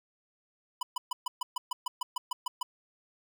square tone bursts, 995 Hz, B5, 13 cents sharp, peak -30 dBFS, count 13, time 0.81-2.63 s, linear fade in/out 5 ms, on 20 ms, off 130 ms, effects 11-bit

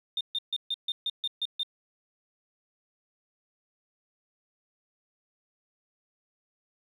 sine tone bursts, 3631 Hz, A#7, 46 cents flat, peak -26 dBFS, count 9, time 0.17-1.632 s, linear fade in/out 2 ms, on 38 ms, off 140 ms, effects tanh soft clip ceiling -22 dBFS + 10-bit

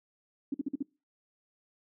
sine tone bursts, 279.3 Hz, C#4, 13 cents sharp, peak -28 dBFS, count 5, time 0.52-0.827 s, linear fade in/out 5 ms, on 23 ms, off 48 ms, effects noise-tail reverb RT60 0.3 s tail -24 dB re dry

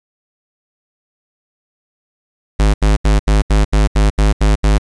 square tone bursts, 51.91 Hz, G#1, in tune, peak -9 dBFS, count 10, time 2.59-4.783 s, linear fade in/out 10 ms, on 150 ms, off 77 ms, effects resampled to 22050 Hz + 7-bit

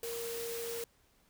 sine tone in noise, 465.6 Hz, A#4, 2 cents flat, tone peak -38 dBFS, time 0.03-0.84 s, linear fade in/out 2 ms, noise white, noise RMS -43 dBFS, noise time 0.03-0.84 s, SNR +2 dB, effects pink hiss -69 dBFS RMS until 1.29 s

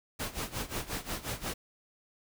pink noise with tremolo, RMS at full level -34 dBFS, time 0.19-1.54 s, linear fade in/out 10 ms, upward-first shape sine, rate 5.6 Hz, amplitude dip 85%, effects none

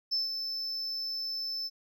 triangle tone with ADSR envelope, 5274 Hz, E8, in tune, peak -23 dBFS, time 0.11-1.7 s, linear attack 22 ms, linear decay 150 ms, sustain -8 dB, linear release 38 ms, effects tanh soft clip ceiling -24 dBFS

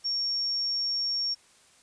sine tone, 5520 Hz, F8, 21 cents flat, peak -26 dBFS, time 0.04-1.35 s, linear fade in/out 20 ms, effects white hiss -59 dBFS RMS until 1.82 s + resampled to 22050 Hz

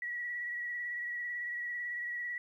sine tone with vibrato, 1931 Hz, B6, 39 cents flat, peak -35 dBFS, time 0.02-2.38 s, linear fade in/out 2 ms, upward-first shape sine, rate 18 Hz, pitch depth 28 cents each way, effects 12-bit

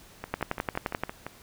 two click trains, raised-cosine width 0.5 ms, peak -12 / -19 dBFS, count 9 / 7, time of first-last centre 0.34-1.036 / 0.24-1.266 s, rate 11.5 / 5.85 Hz, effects pink hiss -53 dBFS RMS until 1.42 s

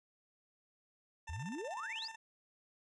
20% pulse tone with tremolo, 894 Hz, A5, 27 cents sharp, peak -40 dBFS, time 1.27-2.16 s, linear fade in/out 10 ms, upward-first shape square, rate 16 Hz, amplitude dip 60%
sine exponential sweep, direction up, 69.3 to 5260 Hz, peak -40 dBFS, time 1.29-2.08 s, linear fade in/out 5 ms
effects resampled to 22050 Hz

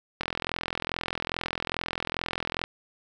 click train, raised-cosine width 0.3 ms, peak -12 dBFS, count 104, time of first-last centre 0.21-2.639 s, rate 42.4 Hz, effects none

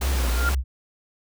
sine tone with vibrato, 62.7 Hz, B1, 27 cents sharp, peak -20 dBFS, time 0-0.64 s, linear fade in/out 50 ms, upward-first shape triangle, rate 2.4 Hz, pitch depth 150 cents each way
pink high-pass noise, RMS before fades -31 dBFS, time 0.01-0.55 s, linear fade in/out 5 ms, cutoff 160 Hz, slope 12 dB/octave
sine tone with exponential growth, 1399 Hz, F6, 3 cents sharp, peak -19 dBFS, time 0.2-0.49 s, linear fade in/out 1 ms, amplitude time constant 61 ms
effects none

